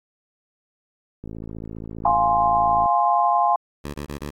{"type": "click train", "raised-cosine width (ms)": 3, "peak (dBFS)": -22, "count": 90, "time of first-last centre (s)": [1.24, 2.858], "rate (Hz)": 55}
{"type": "chord", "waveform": "sine", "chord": "F minor", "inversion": "none", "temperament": "equal", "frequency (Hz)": [698.5, 830.6, 1046.5], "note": ["F5", "Ab5", "C6"], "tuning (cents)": [0, 0, 0], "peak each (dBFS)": -20, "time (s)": [2.05, 3.56], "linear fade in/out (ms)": 5}
{"type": "tone bursts", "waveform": "10% pulse", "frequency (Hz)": 72.6, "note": "D2", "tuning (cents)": -19, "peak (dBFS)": -21, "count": 4, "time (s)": [3.84, 4.306], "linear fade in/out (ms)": 10, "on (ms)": 100, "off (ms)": 22}
{"effects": ["AAC 48 kbps"]}